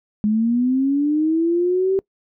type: linear sweep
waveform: sine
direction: up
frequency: 207.7 to 390 Hz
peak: -15 dBFS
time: 0.24-1.99 s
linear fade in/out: 0 ms
effects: noise-tail reverb RT60 0.1 s tail -24 dB re dry